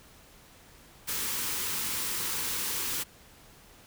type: band-stop noise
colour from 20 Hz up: white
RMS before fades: -32 dBFS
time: 1.07-3.04 s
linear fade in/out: 20 ms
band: 540 to 820 Hz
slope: 96 dB/octave
effects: pink hiss -55 dBFS RMS until 3.86 s